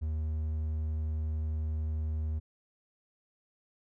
triangle tone, 77.78 Hz, D#2, in tune, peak -28 dBFS, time 0.01-2.4 s, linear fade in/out 20 ms, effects none

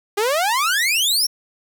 sawtooth exponential sweep, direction up, 393.7 to 5700 Hz, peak -13 dBFS, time 0.17-1.27 s, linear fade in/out 10 ms, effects 8-bit

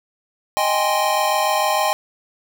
square chord, Ab major seventh, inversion second, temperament equal, 622.3 / 784 / 830.6 / 1046.5 Hz, Eb5 / G5 / Ab5 / C6, 0 / 0 / 0 / 0 cents, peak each -23 dBFS, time 0.57-1.93 s, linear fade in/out 0 ms, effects none

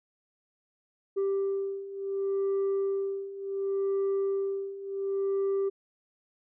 sine beating tone pair, 392 / 392.69 Hz, G4 / G4, 0 / +3 cents, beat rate 0.69 Hz, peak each -30 / -27 dBFS, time 1.16-5.7 s, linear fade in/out 20 ms, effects tanh soft clip ceiling -24 dBFS

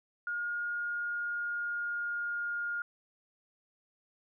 sine tone with pitch glide, 1426 to 1417.8 Hz, F6 to F6, +36 to +26 cents, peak -32 dBFS, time 0.27-2.82 s, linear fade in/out 2 ms, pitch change -10 cents, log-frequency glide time 0.66-2.6 s, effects none

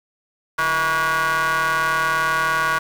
35% pulse ring-modulated tone, 163.6 Hz, E3, 13 cents flat, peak -13 dBFS, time 0.58-2.79 s, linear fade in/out 10 ms, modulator 1290 Hz, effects 8-bit

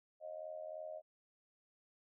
sine tone with amplitude modulation, 624 Hz, D#5, 5 cents sharp, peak -40 dBFS, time 0.2-1.02 s, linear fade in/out 50 ms, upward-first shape sine, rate 83.1 Hz, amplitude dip 80%, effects none

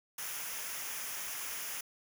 white noise with comb filter, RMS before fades -40 dBFS, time 0.18-1.81 s, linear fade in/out 5 ms, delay 0.24 ms, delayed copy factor -0.6, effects none

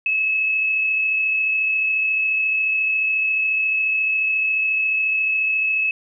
sine tone with amplitude modulation, 2589 Hz, E7, 32 cents flat, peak -16 dBFS, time 0.06-5.91 s, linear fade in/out 2 ms, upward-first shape sine, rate 34.2 Hz, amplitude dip 25%, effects none

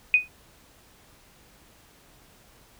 sine tone with exponential decay, 2489 Hz, D#7, in tune, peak -11 dBFS, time 0.14-0.28 s, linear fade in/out 1 ms, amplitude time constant 30 ms, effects pink hiss -56 dBFS RMS until 2.79 s

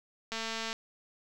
click train, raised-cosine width 0.2 ms, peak -19 dBFS, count 93, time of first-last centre 0.32-0.729 s, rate 225 Hz, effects none

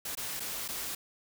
white noise with dropouts, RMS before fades -37 dBFS, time 0.05-0.95 s, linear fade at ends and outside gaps 5 ms, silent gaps 0.152-0.172 / 0.398-0.402 / 0.68-0.686 s, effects none

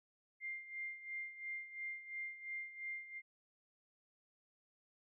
sine tone with tremolo, 2100 Hz, C7, 6 cents sharp, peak -40 dBFS, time 0.4-3.22 s, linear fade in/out 50 ms, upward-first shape sine, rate 2.9 Hz, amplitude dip 75%, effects none

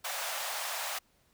pink high-pass noise, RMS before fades -36 dBFS, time 0.04-0.99 s, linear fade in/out 10 ms, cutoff 590 Hz, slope 48 dB/octave, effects pink hiss -69 dBFS RMS until 1.33 s

